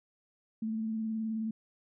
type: tone with vibrato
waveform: sine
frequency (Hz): 220.9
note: A3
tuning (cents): +7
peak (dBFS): -31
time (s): 0.62-1.51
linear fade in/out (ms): 5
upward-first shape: triangle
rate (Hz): 19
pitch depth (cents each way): 34
effects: none